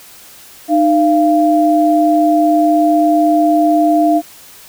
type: tone pair together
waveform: sine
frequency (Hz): 306 / 687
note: D#4 / F5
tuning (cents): -29 / -29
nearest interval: octave + major second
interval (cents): 1400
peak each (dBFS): -11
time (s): 0.68-4.22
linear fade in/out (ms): 50
effects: white hiss -39 dBFS RMS until 4.68 s